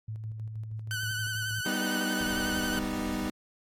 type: tone with tremolo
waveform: sine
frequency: 109.4 Hz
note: A2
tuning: 9 cents flat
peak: -33 dBFS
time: 0.08-1.61 s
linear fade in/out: 5 ms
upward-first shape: square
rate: 6.3 Hz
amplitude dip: 35%
type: tone with vibrato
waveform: sawtooth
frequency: 1507 Hz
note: F#6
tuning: 31 cents sharp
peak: -28 dBFS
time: 0.91-2.79 s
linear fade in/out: 0 ms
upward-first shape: triangle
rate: 11 Hz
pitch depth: 51 cents each way
type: chord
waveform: 40% pulse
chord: G augmented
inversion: none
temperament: equal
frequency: 196 / 246.9 / 311.1 Hz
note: G3 / B3 / D#4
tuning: 0 / 0 / 0 cents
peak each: -34 dBFS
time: 1.66-3.3 s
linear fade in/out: 2 ms
type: low-pass noise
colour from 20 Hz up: pink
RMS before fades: -42 dBFS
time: 2.18-3.31 s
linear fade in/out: 50 ms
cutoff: 140 Hz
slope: 12 dB/octave
effects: AAC 48 kbps